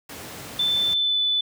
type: noise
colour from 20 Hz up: pink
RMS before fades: -37 dBFS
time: 0.09-0.94 s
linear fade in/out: 5 ms
type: tone with pitch glide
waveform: sine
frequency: 3530 to 3491 Hz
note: A7 to A7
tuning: +5 to -14 cents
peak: -19 dBFS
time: 0.59-1.41 s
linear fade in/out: 5 ms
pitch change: -19 cents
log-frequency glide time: 0.95-1.21 s
effects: high-pass 100 Hz 12 dB/octave